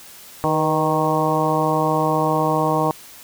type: harmonic tone with a mistuned harmonic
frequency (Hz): 155.56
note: D#3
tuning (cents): 0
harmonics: 1 / 2 / 3 / 4 / 5 / 6 / 7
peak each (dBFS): -24 / -24 / -24 / -24 / -24 / -24 / -24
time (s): 0.44-2.91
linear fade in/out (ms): 0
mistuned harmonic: 3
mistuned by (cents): +45
effects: white hiss -42 dBFS RMS until 3.23 s